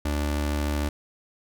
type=tone pair together; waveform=sawtooth; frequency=73.42 / 146.83 Hz; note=D2 / D3; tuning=0 / 0 cents; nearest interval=octave; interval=1200 cents; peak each=-20 / -27 dBFS; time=0.05-0.89 s; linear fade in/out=5 ms; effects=none